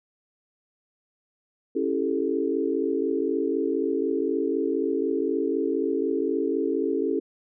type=chord; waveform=sine; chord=A dominant seventh; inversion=first; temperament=just; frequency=275 / 330 / 396 / 440 Hz; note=C#4 / E4 / G4 / A4; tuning=-14 / +2 / +18 / 0 cents; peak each=-28 dBFS; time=1.75-7.2 s; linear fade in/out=10 ms; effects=none